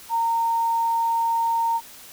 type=tone; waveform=sine; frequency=920 Hz; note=A#5; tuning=23 cents flat; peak=-19 dBFS; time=0.09-1.81 s; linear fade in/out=50 ms; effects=white hiss -44 dBFS RMS until 2.12 s